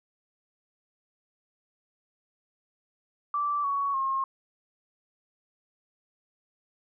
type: tone with pitch steps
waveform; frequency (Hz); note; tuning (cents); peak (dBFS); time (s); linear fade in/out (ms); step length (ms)
sine; 1166 / 1119.1 / 1074.2; D6 / C#6 / C6; -13 / +16 / +45; -25; 3.34-4.24; 2; 300
effects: none